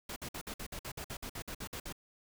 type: noise bursts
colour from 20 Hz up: pink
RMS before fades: -42 dBFS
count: 15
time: 0.09-1.926 s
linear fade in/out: 5 ms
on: 72 ms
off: 54 ms
effects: none